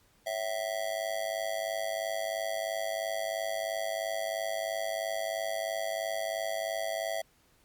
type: tone with amplitude modulation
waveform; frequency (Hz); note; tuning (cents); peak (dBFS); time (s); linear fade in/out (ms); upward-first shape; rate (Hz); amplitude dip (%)
square; 659.3; E5; 0; -28; 0.26-7.22; 10; sine; 103; 90
effects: pink hiss -66 dBFS RMS until 7.64 s + Opus 48 kbps